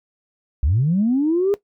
sine linear sweep, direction up, 59.6 to 413.7 Hz, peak -14 dBFS, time 0.63-1.54 s, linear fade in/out 0 ms, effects noise-tail reverb RT60 0.1 s tail -17 dB re dry + tanh soft clip ceiling -10 dBFS

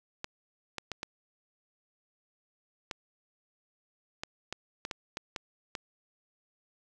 clicks, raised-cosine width 0.2 ms, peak -18 dBFS, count 12, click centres 0.244 / 0.783 / 0.917 / 1.031 / 2.912 / 4.235 / 4.526 / 4.851 / 4.912 / 5.171 / 5.362 / 5.752 s, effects none

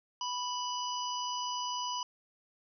harmonic tone, 987.8 Hz, B5, in tune, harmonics 1 / 3 / 5 / 6, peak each -35 / -40 / -42 / -43 dBFS, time 0.21-2.03 s, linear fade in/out 2 ms, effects none

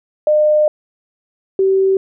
sine tone pair in turn, 606 / 384.5 Hz, D#5 / G4, -46 / -33 cents, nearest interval minor sixth, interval 787 cents, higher first, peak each -9 / -10 dBFS, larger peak first, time 0.27-0.68 / 1.59-1.97 s, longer first, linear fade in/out 2 ms, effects none

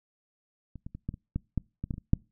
clicks, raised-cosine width 5 ms, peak -30 / -27 / -27 / -19 / -28 / -17 / -15 / -21 / -19 / -25 / -28 / -8 dBFS, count 12, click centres 0.757 / 0.865 / 0.95 / 1.09 / 1.141 / 1.36 / 1.577 / 1.84 / 1.908 / 1.94 / 1.981 / 2.134 s, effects noise-tail reverb RT60 0.3 s tail -26 dB re dry

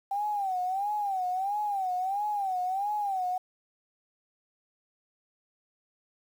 sine tone with vibrato, 781 Hz, G5, 7 cents flat, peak -27 dBFS, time 0.11-3.38 s, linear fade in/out 5 ms, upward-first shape sine, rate 1.5 Hz, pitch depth 130 cents each way, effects 9-bit

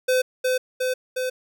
square tone with echo, 510 Hz, C5, 44 cents flat, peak -18 dBFS, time 0.08-0.22 s, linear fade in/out 10 ms, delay 360 ms, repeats 3, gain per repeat -2 dB, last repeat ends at 1.3 s, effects none

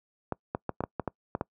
clicks, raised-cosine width 1 ms, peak -15 dBFS, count 9, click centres 0.323 / 0.549 / 0.693 / 0.806 / 0.838 / 0.997 / 1.077 / 1.351 / 1.411 s, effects noise-tail reverb RT60 0.1 s tail -25 dB re dry + high-pass 80 Hz 12 dB/octave

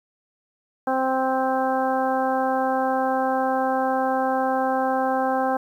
harmonic tone, 262 Hz, C4, 2 cents sharp, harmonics 1 / 2 / 3 / 4 / 5 / 6, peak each -27 / -25 / -23 / -30 / -33 / -33 dBFS, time 0.87-5.57 s, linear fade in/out 5 ms, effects 9-bit

